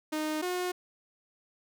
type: tone pair in turn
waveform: sawtooth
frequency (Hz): 308.4 / 361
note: D#4 / F#4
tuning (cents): -15 / -43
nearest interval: minor third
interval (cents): 272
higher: second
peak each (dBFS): -26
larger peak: neither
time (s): 0.12-0.42 / 0.42-0.72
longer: neither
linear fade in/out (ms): 10
effects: none